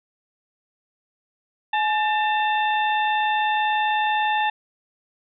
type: harmonic tone with a mistuned harmonic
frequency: 894 Hz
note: A5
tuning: 27 cents sharp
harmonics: 1 / 2 / 3 / 4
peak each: -20 / -26 / -30 / -32 dBFS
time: 1.73-4.5 s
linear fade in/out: 5 ms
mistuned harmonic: 1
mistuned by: -88 cents
effects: none